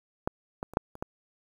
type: clicks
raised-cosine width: 1 ms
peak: -13 / -19 / -29 / -8 / -30 / -18 dBFS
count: 6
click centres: 0.275 / 0.629 / 0.736 / 0.771 / 0.954 / 1.025 s
effects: 8-bit